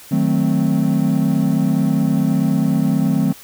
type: chord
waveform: triangle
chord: D# diminished seventh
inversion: none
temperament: equal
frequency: 155.56 / 185 / 220 / 261.6 Hz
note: D#3 / F#3 / A3 / C4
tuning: 0 / 0 / 0 / 0 cents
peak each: -17 dBFS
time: 0.11-3.33 s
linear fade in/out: 10 ms
effects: tanh soft clip ceiling -4 dBFS + white hiss -41 dBFS RMS until 3.43 s